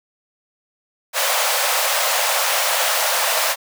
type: high-pass noise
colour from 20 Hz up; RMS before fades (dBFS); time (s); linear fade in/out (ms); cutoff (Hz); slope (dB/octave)
pink; -19; 1.13-3.56; 50; 510; 96
effects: none